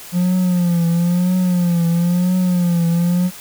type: tone with vibrato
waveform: triangle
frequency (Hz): 175.8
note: F3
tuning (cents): +12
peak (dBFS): -11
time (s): 0.12-3.31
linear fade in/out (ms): 50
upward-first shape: triangle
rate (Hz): 1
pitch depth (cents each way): 85
effects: white hiss -36 dBFS RMS until 3.4 s